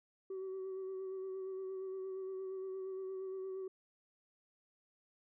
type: tone with vibrato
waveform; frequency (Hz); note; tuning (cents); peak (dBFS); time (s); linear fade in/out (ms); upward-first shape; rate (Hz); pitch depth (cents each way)
sine; 380; F#4; +46; -38; 0.3-3.68; 5; sine; 8.6; 23
effects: tanh soft clip ceiling -38 dBFS